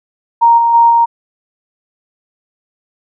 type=tone with level steps; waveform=sine; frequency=932.3 Hz; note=A#5; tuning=in tune; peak=-4 / -8 / -4 / -6 dBFS; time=0.41-1.06 s; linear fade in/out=20 ms; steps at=0.57 / 0.73 / 0.89 s; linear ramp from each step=20 ms; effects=none